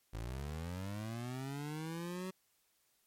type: linear sweep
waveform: 25% pulse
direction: up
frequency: 51.91 to 188.9 Hz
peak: -36 dBFS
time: 0.13-2.31 s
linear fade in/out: 10 ms
effects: white hiss -75 dBFS RMS until 3.06 s + MP3 64 kbps